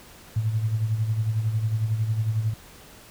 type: tone with tremolo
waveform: sine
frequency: 110 Hz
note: A2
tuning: in tune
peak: -19 dBFS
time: 0.36-2.54 s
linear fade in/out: 5 ms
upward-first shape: sine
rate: 11 Hz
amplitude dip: 60%
effects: pink hiss -48 dBFS RMS until 3.1 s